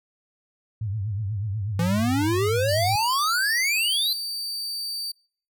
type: tone with vibrato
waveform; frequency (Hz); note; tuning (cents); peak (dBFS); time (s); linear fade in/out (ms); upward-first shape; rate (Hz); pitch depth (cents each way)
sine; 103.3; G#2; -9; -25; 0.81-2.96; 5; triangle; 8.2; 180
type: exponential sweep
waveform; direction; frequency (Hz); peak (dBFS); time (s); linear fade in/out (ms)
square; up; 164.2 to 4186; -22; 1.79-4.13; 2
type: tone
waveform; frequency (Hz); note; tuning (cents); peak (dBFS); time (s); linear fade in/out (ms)
40% pulse; 4619; D8; -30; -27; 2.68-5.12; 10
effects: noise-tail reverb RT60 0.5 s tail -26 dB re dry